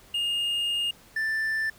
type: tone pair in turn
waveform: triangle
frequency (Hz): 2835 / 1769.5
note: F7 / A6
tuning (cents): +25 / +9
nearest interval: minor sixth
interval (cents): 816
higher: first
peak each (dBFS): -23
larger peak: neither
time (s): 0.14-0.91 / 1.16-1.7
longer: first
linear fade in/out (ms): 5
effects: pink hiss -54 dBFS RMS until 1.78 s